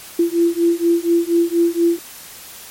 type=beating tone pair; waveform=sine; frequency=337.6 / 341.8 Hz; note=E4 / F4; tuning=+41 / -37 cents; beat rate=4.2 Hz; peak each=-16 dBFS; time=0.19-1.99 s; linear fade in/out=5 ms; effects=white hiss -37 dBFS RMS until 2.7 s + MP3 64 kbps